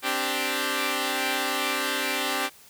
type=chord; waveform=5% pulse; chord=C suspended second; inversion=none; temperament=equal; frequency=261.6 / 293.7 / 392 Hz; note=C4 / D4 / G4; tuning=0 / 0 / 0 cents; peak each=-18 dBFS; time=0.02-2.5 s; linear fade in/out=50 ms; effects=white hiss -52 dBFS RMS until 2.69 s